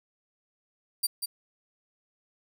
15% pulse tone with echo, 4723 Hz, D8, 9 cents sharp, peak -17 dBFS, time 1.03-1.07 s, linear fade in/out 10 ms, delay 190 ms, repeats 1, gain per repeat -6 dB, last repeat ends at 1.26 s, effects none

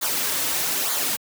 white noise with flanger, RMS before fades -24 dBFS, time 0.01-1.17 s, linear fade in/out 20 ms, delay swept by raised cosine 0.36 to 5.06 ms, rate 1.1 Hz, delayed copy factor -0.6, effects high-pass 150 Hz 12 dB/octave

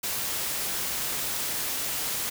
white noise, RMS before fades -30 dBFS, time 0.03-2.3 s, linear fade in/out 10 ms, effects none

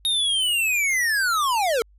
square linear sweep, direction down, 3746 to 429.9 Hz, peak -20 dBFS, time 0.05-1.82 s, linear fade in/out 0 ms, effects added 50 Hz sine -51 dBFS peak until 1.98 s + resampled to 32000 Hz

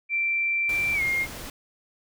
sine tone with pitch glide, 2349 to 2129 Hz, D7 to C7, 0 to +30 cents, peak -22 dBFS, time 0.09-1.27 s, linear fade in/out 50 ms, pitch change -170 cents, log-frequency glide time 0.94-1.02 s
pink noise, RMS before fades -38 dBFS, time 0.69-1.5 s, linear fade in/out 2 ms
effects none

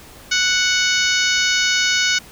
harmonic tone, 740 Hz, F#5, in tune, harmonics 2 / 3 / 4 / 5 / 6 / 7 / 8 / 9, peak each -20 / -22 / -23 / -24 / -25 / -25 / -26 / -27 dBFS, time 0.31-2.19 s, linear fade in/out 10 ms, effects pink hiss -42 dBFS RMS until 2.31 s

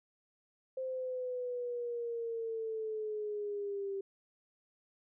sine linear sweep, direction down, 523 to 390 Hz, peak -35 dBFS, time 0.77-4.01 s, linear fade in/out 5 ms, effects none

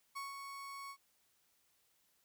35% pulse tone with ADSR envelope, 1108.7 Hz, C#6, in tune, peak -39 dBFS, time 0.15-0.97 s, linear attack 18 ms, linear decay 160 ms, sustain -5 dB, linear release 69 ms, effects white hiss -75 dBFS RMS until 2.24 s

